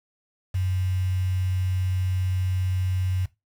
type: tone with quantisation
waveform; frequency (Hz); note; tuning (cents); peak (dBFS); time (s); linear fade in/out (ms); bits
sine; 92.5; F#2; 0; -22; 0.54-3.26; 10; 7
effects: noise-tail reverb RT60 0.2 s tail -17 dB re dry